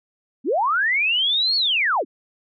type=linear two-way sweep; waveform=sine; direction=up then down; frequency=207.7 to 4435 to 207.7 Hz; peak=-17 dBFS; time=0.44-2.05 s; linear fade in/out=50 ms; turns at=1.56 s; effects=none